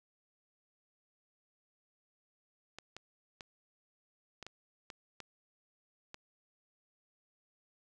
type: clicks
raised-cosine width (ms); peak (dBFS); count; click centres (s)
0.2; -28; 8; 2.786 / 2.966 / 3.408 / 4.427 / 4.466 / 4.902 / 5.203 / 6.144
effects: none